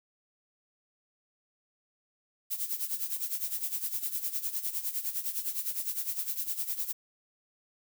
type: noise with tremolo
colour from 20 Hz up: violet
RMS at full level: -31 dBFS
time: 2.5-6.93 s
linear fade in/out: 20 ms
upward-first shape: sine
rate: 9.8 Hz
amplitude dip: 75%
effects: none